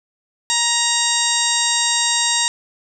harmonic tone, 940 Hz, A#5, 14 cents sharp, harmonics 1 / 2 / 3 / 4 / 5 / 6 / 7 / 8 / 9, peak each -25 / -25 / -27 / -21 / -26 / -25 / -26 / -22 / -27 dBFS, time 0.5-2.48 s, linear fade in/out 0 ms, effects none

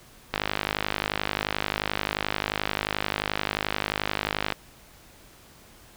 click train, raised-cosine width 0.3 ms, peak -8 dBFS, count 216, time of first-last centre 0.34-4.523 s, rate 51.4 Hz, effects pink hiss -52 dBFS RMS until 5.96 s

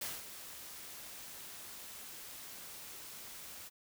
white noise with ADSR envelope, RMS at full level -39 dBFS, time 0.01-3.7 s, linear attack 8 ms, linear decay 200 ms, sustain -10 dB, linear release 31 ms, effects none

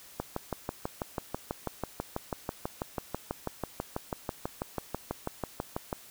click train, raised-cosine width 1 ms, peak -17 dBFS, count 36, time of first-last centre 0.2-5.928 s, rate 6.11 Hz, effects white hiss -52 dBFS RMS until 6.1 s

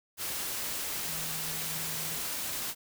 sine tone in noise, 159.6 Hz, D#3, 44 cents sharp, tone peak -45 dBFS, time 1.05-2.2 s, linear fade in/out 50 ms, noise white, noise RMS -35 dBFS, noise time 0.17-2.75 s, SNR -13 dB, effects none

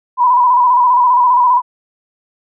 sine tone with vibrato, 987.8 Hz, B5, in tune, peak -7 dBFS, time 0.17-1.62 s, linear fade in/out 50 ms, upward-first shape square, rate 15 Hz, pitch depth 44 cents each way, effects none

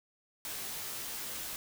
white noise with comb filter, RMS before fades -40 dBFS, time 0.45-1.56 s, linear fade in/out 0 ms, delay 16 ms, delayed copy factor -0.85, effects none

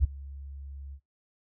sine tone with ADSR envelope, 69.3 Hz, C#2, in tune, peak -16 dBFS, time 0-1 s, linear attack 41 ms, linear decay 12 ms, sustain -23 dB, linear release 68 ms, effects noise-tail reverb RT60 0.2 s tail -26 dB re dry

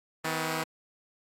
5% pulse tone pair together, 160 / 251.6 Hz, D#3 / B3, +49 / +32 cents, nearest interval minor sixth, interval 783 cents, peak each -19 / -23 dBFS, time 0.24-0.64 s, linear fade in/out 10 ms, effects AAC 64 kbps

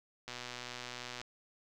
click train, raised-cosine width 0.2 ms, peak -25 dBFS, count 116, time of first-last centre 0.28-1.215 s, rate 123 Hz, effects none

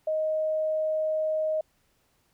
sine tone, 625 Hz, D#5, 8 cents sharp, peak -24 dBFS, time 0.07-1.61 s, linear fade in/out 5 ms, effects pink hiss -69 dBFS RMS until 2.33 s

